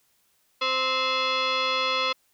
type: tone with frequency modulation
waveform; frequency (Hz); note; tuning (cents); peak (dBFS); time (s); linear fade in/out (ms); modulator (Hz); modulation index
sine; 1046.5; C6; 0; -22; 0.61-2.13; 10; 783; 4
effects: white hiss -67 dBFS RMS until 2.33 s